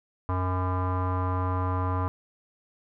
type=tone with low-pass filter; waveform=square; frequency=91.8 Hz; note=F#2; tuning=13 cents flat; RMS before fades=-27 dBFS; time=0.29-2.08 s; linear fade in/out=0 ms; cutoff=1100 Hz; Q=6.3; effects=none